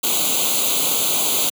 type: noise with comb filter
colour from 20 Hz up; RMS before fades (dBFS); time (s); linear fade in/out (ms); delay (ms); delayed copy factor
white; -19; 0.03-1.5; 10; 0.28; +0.95
effects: high-pass 200 Hz 12 dB/octave